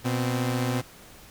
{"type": "tone pair together", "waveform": "sawtooth", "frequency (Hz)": [122.23, 259], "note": ["B2", "C4"], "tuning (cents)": [-17, -17], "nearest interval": "octave + minor second", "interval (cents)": 1300, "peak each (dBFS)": [-22, -25], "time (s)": [0.04, 0.82], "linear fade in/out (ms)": 20, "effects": ["pink hiss -49 dBFS RMS until 1.3 s"]}